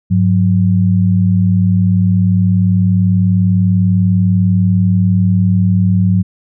sine tone pair together, 101.45 / 181.6 Hz, G#2 / F#3, -40 / -32 cents, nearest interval minor seventh, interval 1008 cents, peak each -11 dBFS, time 0.1-6.23 s, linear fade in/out 20 ms, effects none

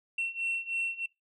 sine beating tone pair, 2712 / 2715.2 Hz, E7 / F7, +49 / -49 cents, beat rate 3.2 Hz, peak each -33 / -31 dBFS, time 0.18-1.06 s, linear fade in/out 5 ms, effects noise-tail reverb RT60 0.2 s tail -22 dB re dry + tanh soft clip ceiling -26 dBFS

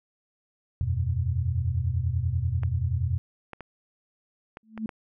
sine chord, E suspended second, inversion none, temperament just, 82.41 / 92.71 / 123.61 Hz, E2 / F#2 / B2, 0 / +4 / +2 cents, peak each -28 dBFS, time 0.81-3.18 s, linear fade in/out 0 ms
clicks, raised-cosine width 0.5 ms, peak -24 dBFS, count 6, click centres 2.634 / 3.533 / 3.607 / 4.571 / 4.777 / 4.892 s
sine tone with exponential growth, 220 Hz, A3, in tune, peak -24 dBFS, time 4.63-4.86 s, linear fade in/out 2 ms, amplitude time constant 49 ms
effects none

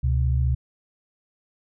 sine tone pair together, 70 / 124.73 Hz, C#2 / B2, +18 / +18 cents, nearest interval minor seventh, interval 1000 cents, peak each -20 / -23 dBFS, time 0.03-0.55 s, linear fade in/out 10 ms, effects none

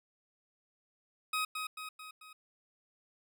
20% pulse tone with echo, 1260 Hz, D#6, 21 cents sharp, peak -26 dBFS, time 1.33-1.45 s, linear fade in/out 5 ms, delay 220 ms, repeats 4, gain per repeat -5 dB, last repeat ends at 2.33 s, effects none

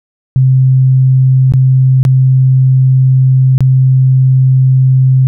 sine tone with dropouts, 130.8 Hz, C3, in tune, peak -4 dBFS, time 0.36-5.27 s, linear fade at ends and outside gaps 0 ms, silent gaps 1.522-1.537 / 2.03-2.051 / 3.58-3.606 s, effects none

